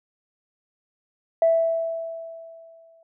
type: tone with exponential decay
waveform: sine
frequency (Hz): 659.3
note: E5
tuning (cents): 0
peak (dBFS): -13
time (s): 1.42-3.03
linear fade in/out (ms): 2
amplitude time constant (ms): 350
effects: tanh soft clip ceiling -9 dBFS